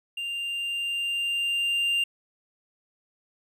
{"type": "tone with level ramp", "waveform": "triangle", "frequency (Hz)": 2791, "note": "F7", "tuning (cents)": -2, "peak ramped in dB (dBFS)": [-28, -20], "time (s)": [0.17, 2.04], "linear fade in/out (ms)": 5, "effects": []}